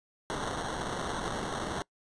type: noise with sample-and-hold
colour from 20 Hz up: violet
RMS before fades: -35 dBFS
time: 0.3-1.82 s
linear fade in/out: 0 ms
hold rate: 2450 Hz
effects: noise-tail reverb RT60 0.1 s tail -23 dB re dry + resampled to 22050 Hz